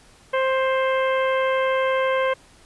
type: harmonic tone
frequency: 526 Hz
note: C5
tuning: 9 cents sharp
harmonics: 1 / 2 / 3 / 4 / 5 / 6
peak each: -20 / -25 / -29 / -30 / -36 / -37 dBFS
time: 0.33-2.34 s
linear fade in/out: 10 ms
effects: pink hiss -52 dBFS RMS until 2.65 s + resampled to 24000 Hz